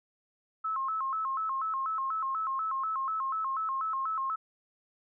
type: tone with vibrato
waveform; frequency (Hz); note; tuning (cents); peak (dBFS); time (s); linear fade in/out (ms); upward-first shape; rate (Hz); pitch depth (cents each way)
sine; 1181; D6; +9; -29; 0.64-4.36; 10; square; 4.1; 170
effects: none